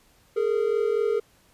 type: tone pair together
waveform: triangle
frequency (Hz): 414.8 / 459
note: G#4 / A#4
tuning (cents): -2 / -27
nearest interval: major second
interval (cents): 175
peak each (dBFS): -22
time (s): 0.36-1.2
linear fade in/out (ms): 10
effects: pink hiss -60 dBFS RMS until 1.53 s + resampled to 32000 Hz